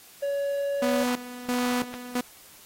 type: tone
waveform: triangle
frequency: 563 Hz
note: C#5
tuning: 27 cents sharp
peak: -23 dBFS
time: 0.22-1.04 s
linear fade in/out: 10 ms
type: tone with tremolo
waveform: sawtooth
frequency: 246.9 Hz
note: B3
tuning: in tune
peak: -20 dBFS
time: 0.82-2.21 s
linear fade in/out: 5 ms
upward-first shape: square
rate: 1.5 Hz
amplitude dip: 80%
type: clicks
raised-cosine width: 0.3 ms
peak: -28 / -19 dBFS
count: 2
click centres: 1.931 / 1.94 s
effects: white hiss -51 dBFS RMS until 2.65 s + AAC 48 kbps